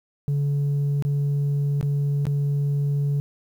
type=tone with dropouts; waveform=sine; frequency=142.8 Hz; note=D3; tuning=48 cents flat; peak=-17 dBFS; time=0.28-3.2 s; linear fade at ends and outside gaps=0 ms; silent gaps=1.024-1.05 / 1.811-1.828 / 2.254-2.268 s; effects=tanh soft clip ceiling -19 dBFS + 9-bit